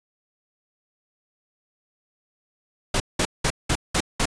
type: noise bursts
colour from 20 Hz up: pink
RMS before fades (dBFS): -21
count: 6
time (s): 2.94-4.256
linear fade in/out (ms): 5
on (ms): 61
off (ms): 190
effects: resampled to 22050 Hz